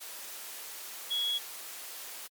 sine tone in noise, 3340 Hz, G#7, 9 cents sharp, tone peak -28 dBFS, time 1.1-1.39 s, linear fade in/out 20 ms, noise white, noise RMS -43 dBFS, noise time 0-2.28 s, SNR +12 dB, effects high-pass 400 Hz 12 dB/octave + MP3 96 kbps

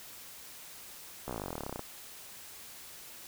slowing click train, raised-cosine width 1 ms, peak -23 dBFS, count 23, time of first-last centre 1.28-1.794 s, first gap 15 ms, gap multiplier 1.04, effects white hiss -49 dBFS RMS until 3.27 s

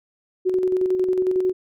sine tone with tremolo, 370.1 Hz, F#4, in tune, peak -16 dBFS, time 0.45-1.53 s, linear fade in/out 20 ms, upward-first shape square, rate 11 Hz, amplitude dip 40%, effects none

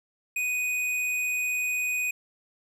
triangle tone with hard clipping, 2489 Hz, D#7, in tune, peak -27 dBFS, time 0.36-2.11 s, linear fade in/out 5 ms, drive 15 dB, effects none

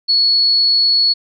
sine tone, 4384 Hz, C#8, 20 cents flat, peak -10 dBFS, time 0.08-1.14 s, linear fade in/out 20 ms, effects none

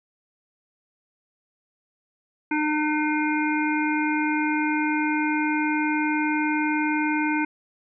harmonic tone, 303.3 Hz, D#4, 44 cents flat, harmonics 1 / 3 / 5 / 7 / 8, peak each -23 / -28 / -30 / -31 / -32 dBFS, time 2.51-7.45 s, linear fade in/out 5 ms, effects none

